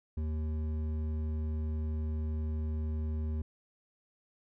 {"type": "tone with hard clipping", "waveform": "sine", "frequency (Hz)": 77.7, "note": "D#2", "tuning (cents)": -2, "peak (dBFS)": -33, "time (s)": [0.17, 3.42], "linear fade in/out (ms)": 5, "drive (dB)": 9, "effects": []}